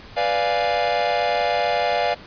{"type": "chord", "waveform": "45% pulse", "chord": "B diminished seventh", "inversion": "none", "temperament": "equal", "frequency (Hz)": [493.9, 587.3, 698.5, 830.6], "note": ["B4", "D5", "F5", "Ab5"], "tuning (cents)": [0, 0, 0, 0], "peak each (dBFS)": [-27, -24, -22, -26], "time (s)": [0.16, 2.15], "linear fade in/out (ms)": 20, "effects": ["pink hiss -42 dBFS RMS until 2.26 s", "resampled to 11025 Hz"]}